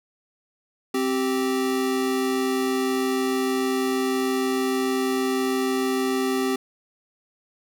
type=tone pair together; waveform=square; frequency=262 / 388.4 Hz; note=C4 / G4; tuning=+2 / -16 cents; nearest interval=perfect fifth; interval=682 cents; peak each=-25 dBFS; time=0.94-6.56 s; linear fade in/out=5 ms; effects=none